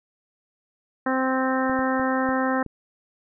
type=harmonic tone; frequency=261.2 Hz; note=C4; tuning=3 cents flat; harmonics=1 / 2 / 3 / 4 / 5 / 6 / 7; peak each=-24 / -27 / -29 / -30 / -31 / -32 / -32 dBFS; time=1.06-2.63 s; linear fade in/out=5 ms
type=clicks; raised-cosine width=3 ms; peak=-25 dBFS; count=5; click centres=1.697 / 1.791 / 1.997 / 2.29 / 2.663 s
effects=none